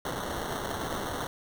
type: noise with sample-and-hold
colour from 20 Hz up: white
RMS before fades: -34 dBFS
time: 0.05-1.27 s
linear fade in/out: 2 ms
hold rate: 2450 Hz
effects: none